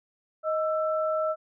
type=tone pair together; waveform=sine; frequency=627 / 1328.6 Hz; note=D#5 / E6; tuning=+13 / +13 cents; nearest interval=octave + minor second; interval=1300 cents; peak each=-25 / -30 dBFS; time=0.43-1.36 s; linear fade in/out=50 ms; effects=none